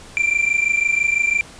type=tone pair together; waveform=triangle; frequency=2349 / 2375 Hz; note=D7 / D7; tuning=0 / +19 cents; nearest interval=unison; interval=19 cents; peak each=-17 dBFS; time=0.17-1.41 s; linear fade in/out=0 ms; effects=pink hiss -41 dBFS RMS until 1.59 s + resampled to 22050 Hz